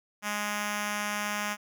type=tone with notch filter; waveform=5% pulse; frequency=207.7 Hz; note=G#3; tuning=in tune; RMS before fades=-32 dBFS; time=0.22-1.57 s; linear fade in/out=50 ms; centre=440 Hz; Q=1.3; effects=none